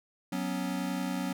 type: chord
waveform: square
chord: F# suspended fourth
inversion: none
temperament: equal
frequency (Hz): 185 / 246.9 / 277.2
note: F#3 / B3 / C#4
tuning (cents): 0 / 0 / 0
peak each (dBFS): -35 / -37 / -36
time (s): 0.32-1.33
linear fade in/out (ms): 5
effects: none